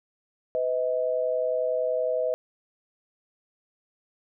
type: tone pair together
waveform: sine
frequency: 503.2 / 634 Hz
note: B4 / D#5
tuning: +32 / +32 cents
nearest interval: major third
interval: 400 cents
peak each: -26 dBFS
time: 0.55-2.34 s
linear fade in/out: 0 ms
effects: none